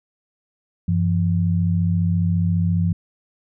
sine tone pair together, 95.41 / 170 Hz, G2 / F3, -46 / -46 cents, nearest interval minor seventh, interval 1000 cents, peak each -19 dBFS, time 0.88-2.93 s, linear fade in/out 5 ms, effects none

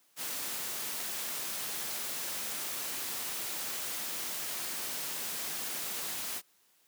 white noise, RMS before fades -37 dBFS, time 0.16-6.42 s, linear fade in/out 50 ms, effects white hiss -68 dBFS RMS until 6.87 s + high-pass 150 Hz 12 dB/octave

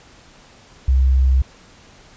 sine tone, 65.41 Hz, C2, in tune, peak -11 dBFS, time 0.88-1.42 s, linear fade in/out 5 ms, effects pink hiss -47 dBFS RMS until 2.16 s + resampled to 16000 Hz

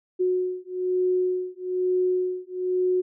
sine beating tone pair, 365.5 / 366.6 Hz, F#4 / F#4, -21 / -16 cents, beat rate 1.1 Hz, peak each -25 dBFS, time 0.19-3.02 s, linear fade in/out 20 ms, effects none

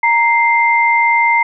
sine tone pair together, 932.3 / 2093 Hz, A#5 / C7, 0 / 0 cents, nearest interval octave + major second, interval 1400 cents, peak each -12 dBFS, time 0.03-1.43 s, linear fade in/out 5 ms, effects none

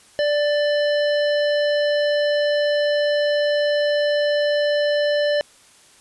harmonic tone with a mistuned harmonic, 587 Hz, D5, 1 cent flat, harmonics 1 / 3 / 5 / 7 / 9, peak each -17 / -27 / -31 / -34 / -36 dBFS, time 0.19-5.41 s, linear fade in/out 0 ms, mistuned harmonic 5, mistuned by +37 cents, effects white hiss -51 dBFS RMS until 6 s + resampled to 24000 Hz

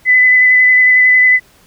sine tone with vibrato, 2008 Hz, B6, 28 cents sharp, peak -5 dBFS, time 0.05-1.4 s, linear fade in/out 50 ms, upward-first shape square, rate 11 Hz, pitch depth 10 cents each way, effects pink hiss -48 dBFS RMS until 1.66 s

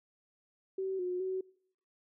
sine tone with pitch steps, 381.9 / 361.2 / 375.8 Hz, G4 / F#4 / F#4, -45 / -42 / +27 cents, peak -32 dBFS, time 0.78-1.41 s, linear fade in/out 5 ms, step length 210 ms, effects noise-tail reverb RT60 0.7 s tail -25 dB re dry

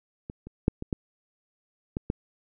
clicks, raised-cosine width 3 ms, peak -23 / -28 / -7 / -21 / -14 / -16 / -13 dBFS, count 7, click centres 0.299 / 0.47 / 0.681 / 0.824 / 0.928 / 1.969 / 2.101 s, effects none

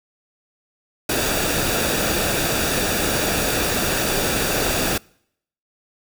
pink noise with comb filter, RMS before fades -21 dBFS, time 1.09-4.98 s, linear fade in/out 5 ms, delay 0.96 ms, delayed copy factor -0.5, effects noise-tail reverb RT60 0.7 s tail -26 dB re dry

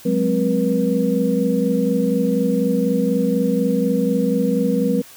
sine tone cluster, 183.2 / 207.3 / 259.5 / 481.6 Hz, F#3 / G#3 / C4 / B4, -17 / -3 / -14 / -44 cents, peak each -21 dBFS, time 0.05-5.02 s, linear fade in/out 10 ms, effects white hiss -43 dBFS RMS until 5.16 s

